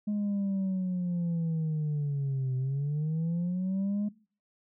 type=linear two-way sweep; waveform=sine; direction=down then up; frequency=210 to 128.1 to 210 Hz; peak=-25 dBFS; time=0.07-4.09 s; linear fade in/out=10 ms; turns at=2.56 s; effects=noise-tail reverb RT60 0.4 s tail -21 dB re dry + tanh soft clip ceiling -26 dBFS